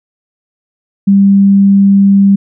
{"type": "tone", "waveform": "sine", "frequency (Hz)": 197.7, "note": "G3", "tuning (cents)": 15, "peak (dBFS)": -3, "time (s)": [1.07, 2.36], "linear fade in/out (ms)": 10, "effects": []}